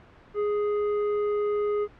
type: tone with tanh clipping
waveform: triangle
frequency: 415.3 Hz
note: G#4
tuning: in tune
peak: -25 dBFS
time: 0.34-1.88 s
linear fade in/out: 50 ms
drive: 14 dB
effects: pink hiss -52 dBFS RMS until 1.99 s + low-pass 2000 Hz 12 dB/octave